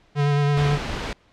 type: tone with vibrato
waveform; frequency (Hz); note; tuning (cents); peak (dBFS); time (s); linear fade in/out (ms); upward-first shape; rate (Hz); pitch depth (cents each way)
square; 144.3; D3; -30; -18; 0.15-0.79; 50; sine; 9.1; 19
type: noise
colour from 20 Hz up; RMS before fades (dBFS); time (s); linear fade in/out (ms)
pink; -28; 0.57-1.13; 2
effects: pink hiss -58 dBFS RMS until 1.32 s + low-pass 4000 Hz 12 dB/octave